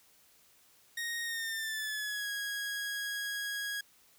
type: tone with pitch glide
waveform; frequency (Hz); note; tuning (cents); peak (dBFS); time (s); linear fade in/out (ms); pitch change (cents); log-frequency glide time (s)
sawtooth; 1864.7 to 1651.7; A#6 to G#6; 0 to -10; -31; 0.97-3.81; 5; -210; 1.24-2.29
effects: white hiss -64 dBFS RMS until 4.18 s